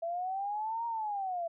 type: linear two-way sweep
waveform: sine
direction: up then down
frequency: 661 to 940 to 661 Hz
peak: -32 dBFS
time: 0.02-1.48 s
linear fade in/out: 10 ms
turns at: 0.86 s
effects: none